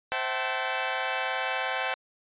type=chord; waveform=15% pulse; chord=A minor seventh; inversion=first; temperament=equal with one note detuned; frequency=523.3 / 659.3 / 765.2 / 880 Hz; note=C5 / E5 / G5 / A5; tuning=0 / 0 / -42 / 0 cents; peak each=-27 / -29 / -24 / -28 dBFS; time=0.12-1.94 s; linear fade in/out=0 ms; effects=resampled to 8000 Hz